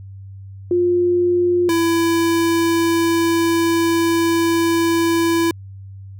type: tone pair in turn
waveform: sine / square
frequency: 353.1 / 333.9 Hz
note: F4 / E4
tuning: +19 / +22 cents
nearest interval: minor second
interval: 97 cents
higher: first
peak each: -13 / -15 dBFS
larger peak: first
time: 0.71-1.69 / 1.69-5.51 s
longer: second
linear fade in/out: 2 ms
effects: added 97 Hz sine -33 dBFS peak until 6.19 s